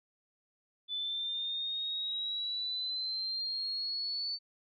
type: exponential sweep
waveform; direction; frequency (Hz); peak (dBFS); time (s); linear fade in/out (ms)
sine; up; 3489 to 4504; -33; 0.88-4.39; 50
effects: none